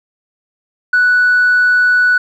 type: tone with tanh clipping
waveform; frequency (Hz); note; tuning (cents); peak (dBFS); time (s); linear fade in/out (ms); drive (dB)
triangle; 1480; F#6; 0; -8; 0.93-2.18; 5; 5
effects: none